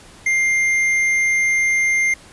triangle tone with tanh clipping, 2100 Hz, C7, 6 cents sharp, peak -16 dBFS, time 0.26-2.14 s, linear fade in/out 5 ms, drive 12 dB, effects pink hiss -44 dBFS RMS until 2.32 s + resampled to 24000 Hz

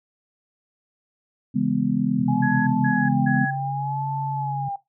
sine chord, C# minor seventh, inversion none, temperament just, 138.59 / 166.31 / 207.9 / 249.5 Hz, C#3 / E3 / G#3 / B3, 0 / +16 / +2 / +18 cents, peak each -27 / -28 / -23 / -23 dBFS, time 1.54-3.46 s, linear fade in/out 20 ms
sine tone with pitch glide, 130.81 to 138.59 Hz, C3 to C#3, 0 to 0 cents, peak -26 dBFS, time 2.19-4.69 s, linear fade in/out 10 ms, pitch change +100 cents, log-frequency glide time 2.7-3.16 s
sine tone with vibrato, 829 Hz, G#5, 3 cents flat, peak -26 dBFS, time 2.28-4.76 s, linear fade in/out 5 ms, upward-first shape sine, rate 0.66 Hz, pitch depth 100 cents each way
sine tone bursts, 1673 Hz, G#6, 12 cents sharp, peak -24 dBFS, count 3, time 2.42-3.51 s, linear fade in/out 10 ms, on 250 ms, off 170 ms
effects noise-tail reverb RT60 0.2 s tail -18 dB re dry

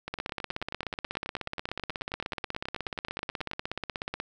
two click trains, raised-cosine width 0.3 ms, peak -16 / -19 dBFS, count 68 / 33, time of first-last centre 0.14-4.201 / 0.08-3.513 s, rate 16.5 / 9.32 Hz, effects none

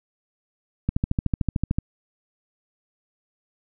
click train, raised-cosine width 5 ms, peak -9 dBFS, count 13, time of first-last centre 0.89-1.786 s, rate 13.4 Hz, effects none

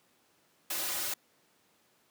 white noise with comb filter, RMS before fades -34 dBFS, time 0.7-1.14 s, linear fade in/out 5 ms, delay 4.4 ms, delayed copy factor -0.9, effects pink hiss -68 dBFS RMS until 2.1 s + high-pass 200 Hz 12 dB/octave

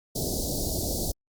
pink band-stop noise, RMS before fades -29 dBFS, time 0.15-1.12 s, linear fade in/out 10 ms, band 700 to 4200 Hz, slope 48 dB/octave, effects Opus 48 kbps

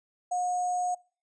sine tone with sample-and-hold, 720 Hz, F#5, 47 cents flat, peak -26 dBFS, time 0.31-0.95 s, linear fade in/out 10 ms, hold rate 7350 Hz, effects noise-tail reverb RT60 0.4 s tail -25 dB re dry + resampled to 22050 Hz

